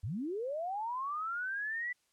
sine linear sweep, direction up, 77.78 to 1987 Hz, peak -34 dBFS, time 0.03-1.93 s, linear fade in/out 10 ms, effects white hiss -75 dBFS RMS until 2.12 s + low-pass 10000 Hz 12 dB/octave

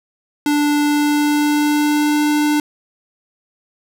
square tone with pitch glide, 293.7 to 297.8 Hz, D4 to D4, 0 to +24 cents, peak -14 dBFS, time 0.46-2.6 s, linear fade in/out 2 ms, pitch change +24 cents, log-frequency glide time 0.78-2.22 s, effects none

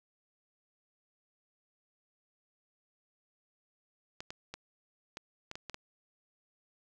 clicks, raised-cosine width 0.2 ms, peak -24 dBFS, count 8, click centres 4.205 / 4.305 / 4.54 / 5.171 / 5.514 / 5.555 / 5.697 / 5.744 s, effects none

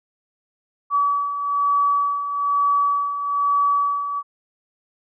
sine beating tone pair, 1142 / 1143.1 Hz, D6 / D6, -49 / -47 cents, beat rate 1.1 Hz, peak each -25 / -18 dBFS, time 0.9-4.23 s, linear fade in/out 50 ms, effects none

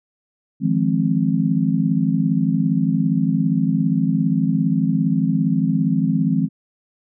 sine chord, F minor seventh, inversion third, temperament just, 157.15 / 174.61 / 209.5 / 261.9 Hz, Eb3 / F3 / Ab3 / C4, +18 / 0 / +15 / +2 cents, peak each -21 dBFS, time 0.6-6.49 s, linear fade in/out 50 ms, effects none

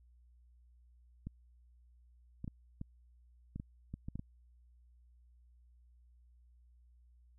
clicks, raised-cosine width 5 ms, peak -29 dBFS, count 10, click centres 1.27 / 2.444 / 2.478 / 2.814 / 3.56 / 3.599 / 3.94 / 4.085 / 4.156 / 4.194 s, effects added 60 Hz sine -61 dBFS peak until 7.38 s

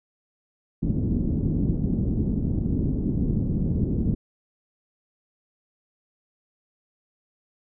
white low-pass noise, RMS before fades -24 dBFS, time 0.82-4.15 s, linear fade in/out 10 ms, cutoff 260 Hz, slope 24 dB/octave, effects none

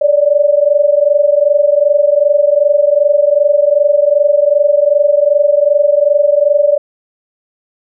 sine tone pair together, 571 / 593.6 Hz, D5 / D5, -49 / +18 cents, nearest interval minor second, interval 67 cents, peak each -10 dBFS, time 0.01-6.78 s, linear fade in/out 10 ms, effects none

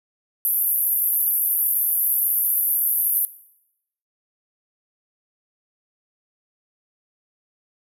pink band-pass noise, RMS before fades -21 dBFS, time 0.45-3.25 s, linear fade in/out 0 ms, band 11000 to 14000 Hz, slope 96 dB/octave, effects noise-tail reverb RT60 0.8 s tail -17 dB re dry

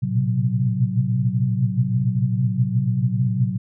sine tone cluster, 113.6 / 120.9 / 127.1 / 132.1 / 185.6 Hz, A#2 / B2 / C3 / C3 / F#3, -44 / -36 / -50 / +17 / +6 cents, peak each -24 dBFS, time 0.02-3.58 s, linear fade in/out 20 ms, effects none

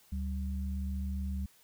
sine tone pair together, 71.62 / 192.8 Hz, D2 / G3, -43 / -28 cents, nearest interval octave + perfect fourth, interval 1715 cents, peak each -33 / -39 dBFS, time 0.12-1.46 s, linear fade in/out 5 ms, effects white hiss -63 dBFS RMS until 1.63 s

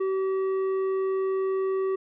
triangle tone with tanh clipping, 382.5 Hz, G4, 42 cents flat, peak -25 dBFS, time 0-1.96 s, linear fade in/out 10 ms, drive 12 dB, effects none

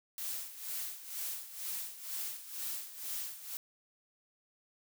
blue noise with tremolo, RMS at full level -38 dBFS, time 0.18-3.57 s, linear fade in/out 0 ms, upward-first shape sine, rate 2.1 Hz, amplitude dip 75%, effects none

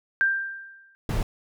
sine tone with exponential decay, 1582 Hz, G6, 15 cents sharp, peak -16 dBFS, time 0.21-0.95 s, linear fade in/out 0 ms, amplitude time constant 160 ms
brown noise, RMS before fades -25 dBFS, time 1.09-1.23 s, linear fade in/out 2 ms
effects none

